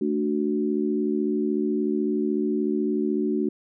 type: chord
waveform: sine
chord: D major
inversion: second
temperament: equal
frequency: 220 / 293.7 / 370 Hz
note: A3 / D4 / F#4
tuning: 0 / 0 / 0 cents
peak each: -26 dBFS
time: 0.01-3.49 s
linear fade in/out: 5 ms
effects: none